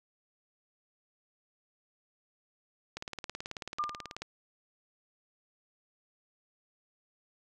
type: click train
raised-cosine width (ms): 0.2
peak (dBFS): -21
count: 24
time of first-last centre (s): 2.97-4.22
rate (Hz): 18.4
type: tone with exponential decay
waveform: sine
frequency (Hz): 1200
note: D6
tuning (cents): +37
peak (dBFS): -27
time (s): 3.79-4.15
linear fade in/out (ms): 5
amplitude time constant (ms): 78
effects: none